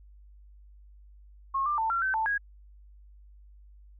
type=tone with pitch steps; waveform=sine; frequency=1085 / 1188 / 891 / 1367 / 1538 / 884 / 1650 Hz; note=C#6 / D6 / A5 / F6 / G6 / A5 / G#6; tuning=-37 / +20 / +22 / -37 / -33 / +8 / -12 cents; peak=-25 dBFS; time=1.54-2.38 s; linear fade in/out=10 ms; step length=120 ms; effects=added 50 Hz sine -50 dBFS peak until 3.99 s